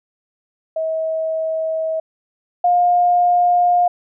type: tone pair in turn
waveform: sine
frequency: 641 / 708.9 Hz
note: E5 / F5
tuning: -49 / +26 cents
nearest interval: major second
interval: 175 cents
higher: second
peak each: -18 / -11 dBFS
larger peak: second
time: 0.76-2 / 2.64-3.88 s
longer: neither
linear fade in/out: 5 ms
effects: none